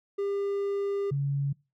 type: tone pair in turn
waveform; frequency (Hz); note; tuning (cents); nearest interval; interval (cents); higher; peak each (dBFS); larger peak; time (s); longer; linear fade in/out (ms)
triangle / sine; 400 / 140.28; G4 / C#3; +35 / +21; octave + tritone; 1814; first; -25; neither; 0.18-1.11 / 1.11-1.53; first; 10
effects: noise-tail reverb RT60 0.3 s tail -25 dB re dry